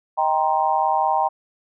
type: chord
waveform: sine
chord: C minor seventh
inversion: first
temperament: just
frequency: 627.9 / 784.9 / 941.9 / 1046.5 Hz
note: Eb5 / G5 / Bb5 / C6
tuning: +16 / +2 / +18 / 0 cents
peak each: -26 / -20 / -21 / -26 dBFS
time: 0.17-1.29 s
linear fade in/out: 20 ms
effects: none